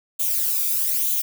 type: noise with flanger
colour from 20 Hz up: violet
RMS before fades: -22 dBFS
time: 0.19-1.22 s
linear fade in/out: 10 ms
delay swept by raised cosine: 0.29 to 0.85 ms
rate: 1.1 Hz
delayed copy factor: +0.6
effects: none